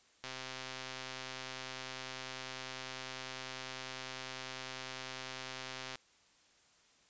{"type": "click train", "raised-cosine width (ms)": 0.2, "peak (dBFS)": -25, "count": 744, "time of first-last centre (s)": [0.24, 5.955], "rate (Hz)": 130, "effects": ["white hiss -67 dBFS RMS until 7.09 s", "resampled to 16000 Hz"]}